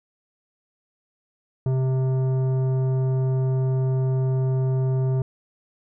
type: tone with tanh clipping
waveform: sine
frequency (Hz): 130.81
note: C3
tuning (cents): 0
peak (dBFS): -21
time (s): 1.66-5.22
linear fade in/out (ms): 2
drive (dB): 12
effects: none